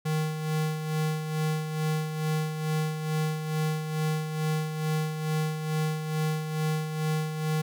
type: tone with tremolo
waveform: square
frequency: 155.56 Hz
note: D#3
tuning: in tune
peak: -25 dBFS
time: 0.05-7.62 s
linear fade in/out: 10 ms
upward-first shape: sine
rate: 2.3 Hz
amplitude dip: 55%
effects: none